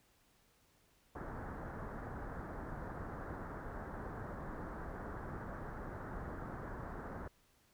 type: low-pass noise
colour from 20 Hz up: pink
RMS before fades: -45 dBFS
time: 1.15-7.28 s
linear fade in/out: 5 ms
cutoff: 1700 Hz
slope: 48 dB/octave
effects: pink hiss -71 dBFS RMS until 7.73 s